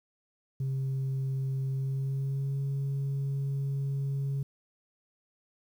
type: tone with pitch glide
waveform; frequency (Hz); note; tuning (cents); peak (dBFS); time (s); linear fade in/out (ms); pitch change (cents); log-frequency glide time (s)
sine; 133.9 to 138.06; C3 to C#3; +40 to -7; -26; 0.6-4.43; 5; +53; 1.71-2.61
effects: tanh soft clip ceiling -27 dBFS + 10-bit